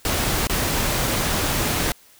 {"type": "noise with dropouts", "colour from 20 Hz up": "pink", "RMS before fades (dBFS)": -22, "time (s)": [0.05, 1.92], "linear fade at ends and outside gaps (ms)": 1, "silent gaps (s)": [0.471, 0.496], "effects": ["white hiss -52 dBFS RMS until 2.19 s"]}